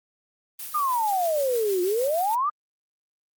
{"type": "noise with tremolo", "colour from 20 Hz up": "blue", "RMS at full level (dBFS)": -34, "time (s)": [0.59, 2.35], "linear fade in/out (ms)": 5, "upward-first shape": "triangle", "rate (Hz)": 6.4, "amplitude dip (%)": 40}
{"type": "exponential two-way sweep", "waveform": "sine", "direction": "down then up", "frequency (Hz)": [1244.5, 349.2, 1244.5], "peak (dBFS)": -21, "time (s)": [0.74, 2.5], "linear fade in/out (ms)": 10, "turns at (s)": 1.82}
{"effects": ["Opus 24 kbps"]}